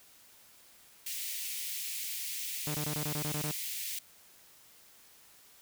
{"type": "high-pass noise", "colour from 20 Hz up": "white", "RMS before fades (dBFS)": -38, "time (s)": [1.06, 3.99], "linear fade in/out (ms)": 5, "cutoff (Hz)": 2000, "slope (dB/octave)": 48}
{"type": "tone bursts", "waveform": "sawtooth", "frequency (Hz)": 150, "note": "D3", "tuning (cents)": 37, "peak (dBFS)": -30, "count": 9, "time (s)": [2.67, 3.513], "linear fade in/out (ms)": 0, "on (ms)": 75, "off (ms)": 21}
{"effects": ["white hiss -59 dBFS RMS until 5.61 s"]}